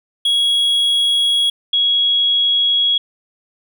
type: tone pair in turn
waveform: triangle / sine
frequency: 3324 / 3324 Hz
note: G#7 / G#7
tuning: +1 / +1 cents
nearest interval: unison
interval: 0 cents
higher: neither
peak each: -11 / -12 dBFS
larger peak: first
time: 0.25-1.5 / 1.73-2.98 s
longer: neither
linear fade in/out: 5 ms
effects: none